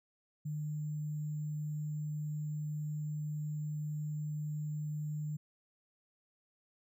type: tone with sample-and-hold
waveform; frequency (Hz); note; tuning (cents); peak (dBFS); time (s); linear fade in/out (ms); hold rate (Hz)
sine; 150.9; D3; +47; -35; 0.45-5.37; 10; 7350
effects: none